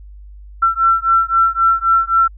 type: beating tone pair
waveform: sine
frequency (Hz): 1346 / 1349.8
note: E6 / E6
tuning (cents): +36 / +41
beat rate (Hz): 3.8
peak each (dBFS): -14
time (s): 0.62-2.28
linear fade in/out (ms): 10
effects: added 50 Hz sine -34 dBFS peak until 2.37 s